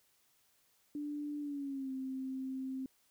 sine tone with pitch glide, 293.7 to 263.2 Hz, D4 to C4, 0 to +10 cents, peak -37 dBFS, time 0.95-2.86 s, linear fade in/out 2 ms, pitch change -190 cents, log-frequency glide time 1.4-1.92 s, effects white hiss -72 dBFS RMS until 3.1 s

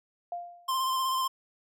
sine tone with exponential decay, 698.5 Hz, F5, in tune, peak -30 dBFS, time 0.32-0.83 s, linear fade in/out 2 ms, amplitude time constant 110 ms
square tone with vibrato, 1046.5 Hz, C6, in tune, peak -27 dBFS, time 0.68-1.28 s, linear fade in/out 10 ms, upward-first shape square, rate 16 Hz, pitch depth 19 cents each way
effects none

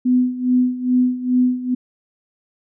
sine tone with tremolo, 250.8 Hz, B3, 27 cents sharp, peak -11 dBFS, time 0.05-1.75 s, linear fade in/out 10 ms, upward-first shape sine, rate 2.4 Hz, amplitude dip 80%, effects none

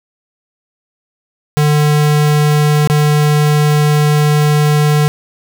square tone with dropouts, 149.3 Hz, D3, 29 cents sharp, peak -9 dBFS, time 1.57-5.08 s, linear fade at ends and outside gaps 0 ms, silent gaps 2.874-2.899 s, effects none

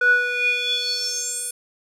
square tone with band-pass filter sweep, 490 Hz, B4, 14 cents flat, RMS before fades -22 dBFS, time 0.01-1.51 s, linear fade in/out 5 ms, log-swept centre 1300 to 10000 Hz, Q 7.3, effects none

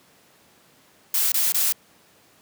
blue noise bursts, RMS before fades -21 dBFS, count 3, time 1.14-1.724 s, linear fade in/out 2 ms, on 180 ms, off 22 ms, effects pink hiss -56 dBFS RMS until 2.41 s + high-pass 150 Hz 12 dB/octave

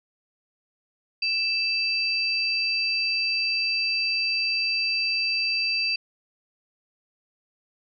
sine tone pair together, 2641 / 4681 Hz, E7 / D8, +3 / -7 cents, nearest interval minor seventh, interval 990 cents, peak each -25 dBFS, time 1.22-5.96 s, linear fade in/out 5 ms, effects none

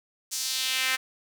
sawtooth tone with high-pass filter sweep, 260.4 Hz, C4, 8 cents flat, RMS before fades -28 dBFS, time 0.31-0.97 s, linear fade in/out 20 ms, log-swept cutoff 6400 to 1800 Hz, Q 1.7, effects none

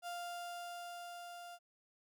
35% pulse tone with level ramp, 698.5 Hz, F5, in tune, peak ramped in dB -39 to -47 dBFS, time 0.02-1.59 s, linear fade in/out 50 ms, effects none

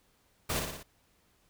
pink noise with echo, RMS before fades -32 dBFS, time 0.49-0.6 s, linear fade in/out 10 ms, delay 58 ms, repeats 4, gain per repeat -4 dB, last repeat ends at 0.832 s, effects pink hiss -69 dBFS RMS until 1.49 s

